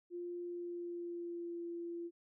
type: tone with pitch glide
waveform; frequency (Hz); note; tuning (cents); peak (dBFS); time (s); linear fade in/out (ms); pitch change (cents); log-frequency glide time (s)
sine; 350 to 341.8; F4 to F4; +4 to -37; -40; 0.1-2.11; 50; -41; 0.42-1.65
effects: none